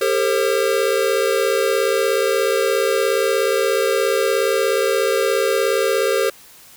square tone cluster, 399.9 / 456.8 / 536 Hz, G4 / A#4 / C5, +35 / -35 / +42 cents, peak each -21 dBFS, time 0.01-6.3 s, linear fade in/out 5 ms, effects white hiss -45 dBFS RMS until 6.76 s

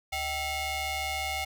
sawtooth ring-modulated tone, 698.5 Hz, F5, in tune, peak -23 dBFS, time 0.12-1.45 s, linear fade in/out 10 ms, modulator 1470 Hz, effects none

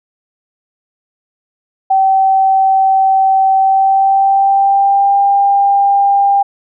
sine tone with pitch glide, 770 to 798.1 Hz, G5 to G5, -31 to +31 cents, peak -7 dBFS, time 1.9-6.43 s, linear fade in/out 10 ms, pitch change +62 cents, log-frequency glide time 3.57-5.19 s, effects none

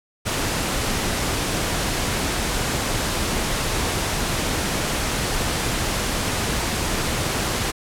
pink noise, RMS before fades -23 dBFS, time 0.25-7.72 s, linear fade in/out 20 ms, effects low-pass 11000 Hz 12 dB/octave

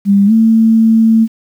sine tone with pitch glide, 199.6 to 224 Hz, G3 to A3, +32 to +31 cents, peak -5 dBFS, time 0.05-1.28 s, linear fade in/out 50 ms, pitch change +199 cents, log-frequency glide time 0.26-0.32 s, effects 7-bit

